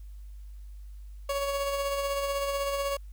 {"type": "tone with tremolo", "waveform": "30% pulse", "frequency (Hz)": 559, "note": "C#5", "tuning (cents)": 14, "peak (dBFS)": -24, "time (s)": [1.29, 2.97], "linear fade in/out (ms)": 5, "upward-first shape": "sine", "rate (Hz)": 16, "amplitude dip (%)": 35, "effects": ["added 50 Hz sine -41 dBFS peak until 3.12 s", "white hiss -68 dBFS RMS until 3.12 s"]}